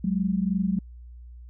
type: tone pair together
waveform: sine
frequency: 185 / 207.9 Hz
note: F#3 / G#3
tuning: 0 / +2 cents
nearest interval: major second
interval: 202 cents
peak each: -24 / -26 dBFS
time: 0.04-0.79 s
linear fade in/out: 5 ms
effects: added 60 Hz sine -41 dBFS peak until 1.49 s